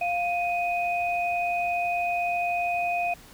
sine tone pair together, 701 / 2495 Hz, F5 / D#7, +6 / +4 cents, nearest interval octave + minor seventh, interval 2198 cents, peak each -25 / -29 dBFS, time 0.01-3.14 s, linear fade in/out 5 ms, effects pink hiss -50 dBFS RMS until 3.33 s

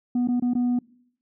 sine tone with dropouts, 245.1 Hz, B3, 13 cents flat, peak -17 dBFS, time 0.15-0.79 s, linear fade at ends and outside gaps 5 ms, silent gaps 0.275-0.285 / 0.399-0.422 / 0.536-0.551 s, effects noise-tail reverb RT60 0.7 s tail -25 dB re dry + tanh soft clip ceiling -19 dBFS

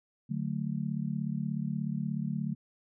sine chord, D major, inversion none, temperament just, 146.83 / 183.54 / 220.2 Hz, D3 / F#3 / A3, 0 / -14 / +2 cents, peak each -34 / -35 / -35 dBFS, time 0.29-2.55 s, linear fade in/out 20 ms, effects none

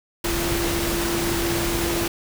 sine tone in noise, 340.5 Hz, F4, 44 cents flat, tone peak -25 dBFS, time 0.24-2.08 s, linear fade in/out 5 ms, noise pink, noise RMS -25 dBFS, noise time 0.24-2.08 s, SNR -3 dB, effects none

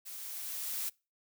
blue noise with level ramp, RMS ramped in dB -45 to -35 dBFS, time 0.05-0.9 s, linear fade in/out 20 ms, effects noise-tail reverb RT60 0.3 s tail -25 dB re dry

